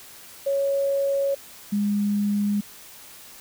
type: tone pair in turn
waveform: sine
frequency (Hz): 554.4 / 204.9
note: C#5 / G#3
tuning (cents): 0 / -23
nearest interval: octave + perfect fourth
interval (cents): 1723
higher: first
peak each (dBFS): -20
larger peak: neither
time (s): 0.46-1.35 / 1.72-2.61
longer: neither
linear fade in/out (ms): 10
effects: white hiss -45 dBFS RMS until 3.4 s